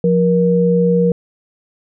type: tone pair together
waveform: sine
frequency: 176.1 / 474.2 Hz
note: F3 / A#4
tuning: +15 / +30 cents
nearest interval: octave + perfect fourth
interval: 1715 cents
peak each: -13 dBFS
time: 0.04-1.12 s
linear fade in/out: 2 ms
effects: none